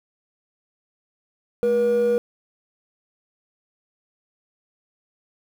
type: tone pair together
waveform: triangle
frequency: 213.4 / 480 Hz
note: G#3 / B4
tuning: +47 / -49 cents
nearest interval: octave + major second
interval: 1404 cents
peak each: -25 / -14 dBFS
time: 1.63-2.18 s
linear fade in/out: 0 ms
effects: tanh soft clip ceiling -12 dBFS + 8-bit